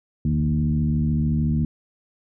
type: tone with frequency modulation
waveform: sine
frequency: 155.7 Hz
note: D#3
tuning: 2 cents sharp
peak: -18 dBFS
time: 0.25-1.65 s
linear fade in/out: 2 ms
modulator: 73.8 Hz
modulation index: 1.2
effects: none